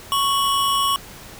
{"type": "tone pair together", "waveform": "square", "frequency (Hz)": [1108.7, 2960], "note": ["C#6", "F#7"], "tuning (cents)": [0, 0], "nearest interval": "octave + perfect fourth", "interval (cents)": 1700, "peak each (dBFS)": [-19, -24], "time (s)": [0.12, 0.96], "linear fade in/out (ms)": 0, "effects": ["pink hiss -40 dBFS RMS until 1.39 s"]}